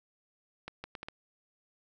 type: accelerating click train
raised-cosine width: 0.3 ms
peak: -24 dBFS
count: 5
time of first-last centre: 0.68-1.085 s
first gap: 160 ms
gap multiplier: 0.7
effects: none